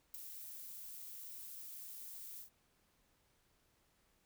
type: noise with ADSR envelope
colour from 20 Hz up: violet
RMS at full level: -44 dBFS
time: 0.14-2.5 s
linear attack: 3 ms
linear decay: 13 ms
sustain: -6 dB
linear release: 100 ms
effects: pink hiss -75 dBFS RMS until 4.25 s